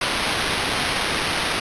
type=noise with sample-and-hold; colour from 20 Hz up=blue; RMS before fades=-23 dBFS; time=0.01-1.6 s; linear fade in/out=5 ms; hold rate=7350 Hz; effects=resampled to 24000 Hz